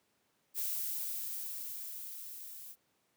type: noise with level ramp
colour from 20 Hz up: violet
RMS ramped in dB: -35 to -49 dBFS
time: 0.54-2.76 s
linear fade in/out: 50 ms
effects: pink hiss -75 dBFS RMS until 3.16 s + high-pass 150 Hz 12 dB/octave